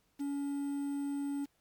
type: tone with quantisation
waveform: triangle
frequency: 282.3 Hz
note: C#4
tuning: 32 cents sharp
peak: -31 dBFS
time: 0.19-1.46 s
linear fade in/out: 20 ms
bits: 9
effects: pink hiss -74 dBFS RMS until 1.6 s + MP3 96 kbps